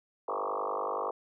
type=tone with frequency modulation; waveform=sine; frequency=803 Hz; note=G5; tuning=41 cents sharp; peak=-30 dBFS; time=0.28-1.11 s; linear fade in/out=5 ms; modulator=50.5 Hz; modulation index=7.8; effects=none